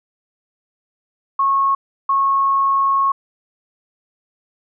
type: tone bursts at uneven times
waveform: sine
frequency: 1095 Hz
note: C#6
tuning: 22 cents flat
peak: -13 dBFS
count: 2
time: 1.39-1.75 / 2.09-3.12 s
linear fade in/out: 5 ms
effects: none